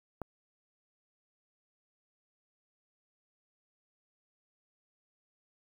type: click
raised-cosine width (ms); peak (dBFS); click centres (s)
1; -23; 0.217
effects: 9-bit